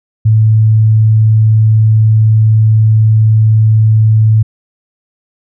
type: tone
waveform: sine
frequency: 109.5 Hz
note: A2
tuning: 8 cents flat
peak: -4 dBFS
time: 0.25-4.43 s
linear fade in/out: 10 ms
effects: none